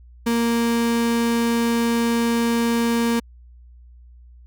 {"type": "tone", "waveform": "35% pulse", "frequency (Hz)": 233.1, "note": "A#3", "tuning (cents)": 0, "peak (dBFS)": -16, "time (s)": [0.26, 3.2], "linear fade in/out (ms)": 10, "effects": ["added 60 Hz sine -43 dBFS peak until 4.46 s"]}